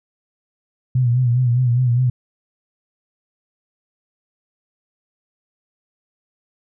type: tone with vibrato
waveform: sine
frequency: 123.47 Hz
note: B2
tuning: in tune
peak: -13 dBFS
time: 0.95-2.1 s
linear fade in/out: 5 ms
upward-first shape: sine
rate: 4.9 Hz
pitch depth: 73 cents each way
effects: none